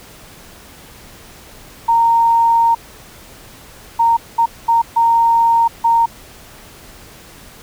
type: tone bursts at uneven times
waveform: sine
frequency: 924 Hz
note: A#5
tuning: 16 cents flat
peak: -9 dBFS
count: 6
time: 1.88-2.75 / 3.99-4.17 / 4.38-4.46 / 4.68-4.82 / 4.96-5.68 / 5.84-6.06 s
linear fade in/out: 10 ms
effects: pink hiss -40 dBFS RMS until 7.62 s